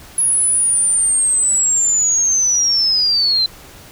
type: linear sweep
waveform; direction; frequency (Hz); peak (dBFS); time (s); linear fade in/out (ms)
sine; down; 10548 to 4044; -12; 0.18-3.46; 2
effects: pink hiss -40 dBFS RMS until 3.91 s